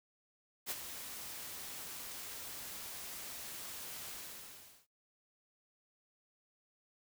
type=noise with ADSR envelope; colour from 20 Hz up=white; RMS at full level=-37 dBFS; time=0.66-4.87 s; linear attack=44 ms; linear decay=39 ms; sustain=-9 dB; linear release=760 ms; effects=noise-tail reverb RT60 0.2 s tail -24 dB re dry